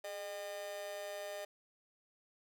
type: tone with amplitude modulation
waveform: 45% pulse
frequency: 608 Hz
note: D#5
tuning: 40 cents flat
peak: -38 dBFS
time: 0.04-1.45 s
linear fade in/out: 5 ms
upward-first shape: sine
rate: 189 Hz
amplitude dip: 80%
effects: none